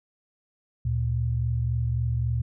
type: tone pair together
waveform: sine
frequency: 73.1 / 116.81 Hz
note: D2 / A#2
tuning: -7 / +4 cents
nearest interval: minor sixth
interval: 811 cents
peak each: -28 / -24 dBFS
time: 0.85-2.42 s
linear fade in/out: 5 ms
effects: none